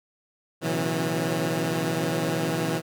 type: tone cluster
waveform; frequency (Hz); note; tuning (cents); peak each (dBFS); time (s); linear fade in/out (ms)
15% pulse; 119 / 134.4 / 162.3 / 182 / 273.6; A#2 / C3 / E3 / F#3 / C#4; +36 / +47 / -27 / -28 / -23; -27 / -28 / -20 / -26 / -29; 0.61-2.82; 50
effects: none